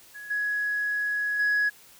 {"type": "tone with level steps", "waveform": "sine", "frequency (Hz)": 1675, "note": "G#6", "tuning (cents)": 14, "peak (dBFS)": [-38, -24, -19], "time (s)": [0.14, 1.7], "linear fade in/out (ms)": 20, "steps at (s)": [0.3, 1.39], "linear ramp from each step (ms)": 10, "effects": ["tanh soft clip ceiling -19 dBFS", "white hiss -53 dBFS RMS until 1.99 s"]}